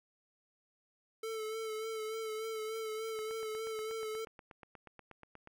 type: tone with vibrato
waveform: square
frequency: 440 Hz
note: A4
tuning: in tune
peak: -38 dBFS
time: 1.23-4.25 s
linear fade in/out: 5 ms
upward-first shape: sine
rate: 3.4 Hz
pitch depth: 31 cents each way
type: click train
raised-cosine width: 0.5 ms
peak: -36 dBFS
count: 20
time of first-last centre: 3.19-5.474 s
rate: 8.32 Hz
effects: none